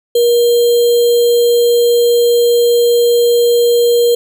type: tone with sample-and-hold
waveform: sine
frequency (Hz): 475.1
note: A#4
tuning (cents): +33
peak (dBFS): -7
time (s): 0.15-4.15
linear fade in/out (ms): 5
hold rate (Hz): 3675
effects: none